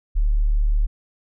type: tone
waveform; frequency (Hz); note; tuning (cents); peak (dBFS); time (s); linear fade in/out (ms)
sine; 37; D1; +14; -15; 0.15-0.87; 20
effects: none